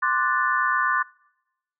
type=chord; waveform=sine; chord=D dominant seventh; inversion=third; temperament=equal; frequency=1046.5 / 1174.7 / 1480 / 1760 Hz; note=C6 / D6 / F#6 / A6; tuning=0 / 0 / 0 / 0 cents; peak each=-25 dBFS; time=0.02-1.03 s; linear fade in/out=10 ms; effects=noise-tail reverb RT60 0.9 s tail -25 dB re dry